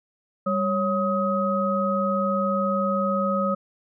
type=tone cluster; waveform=sine; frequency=198.1 / 552 / 1263 Hz; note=G3 / C#5 / D#6; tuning=+18 / -7 / +26 cents; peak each=-25 dBFS; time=0.46-3.55 s; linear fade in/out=10 ms; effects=none